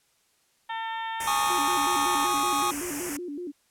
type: harmonic tone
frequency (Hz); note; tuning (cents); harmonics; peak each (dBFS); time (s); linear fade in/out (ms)
450.5; A4; +41; 2 / 3 / 4 / 5 / 6 / 7 / 8; -31 / -42 / -37 / -46 / -48 / -44 / -45; 0.69-2.27; 10
type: band-stop noise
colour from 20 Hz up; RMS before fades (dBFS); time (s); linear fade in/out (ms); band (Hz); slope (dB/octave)
white; -32; 1.2-3.17; 5; 2800 to 5600; 48
type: chord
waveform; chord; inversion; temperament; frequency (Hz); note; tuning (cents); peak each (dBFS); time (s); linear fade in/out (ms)
square; Ab suspended fourth; none; equal with one note detuned; 830.6 / 1108.7 / 1235.2; Ab5 / Db6 / Eb6; 0 / 0 / -13; -29; 1.27-2.71; 5
type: tone with vibrato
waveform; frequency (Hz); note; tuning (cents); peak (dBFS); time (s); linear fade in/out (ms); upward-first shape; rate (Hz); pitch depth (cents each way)
sine; 320; D#4; +49; -32; 1.49-3.52; 20; square; 5.3; 180
effects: white hiss -67 dBFS RMS until 3.7 s + low-pass 11000 Hz 12 dB/octave